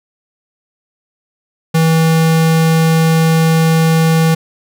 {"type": "tone", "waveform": "square", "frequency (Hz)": 162, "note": "E3", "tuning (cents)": -30, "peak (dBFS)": -9, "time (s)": [1.74, 4.35], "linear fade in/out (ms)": 10, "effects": []}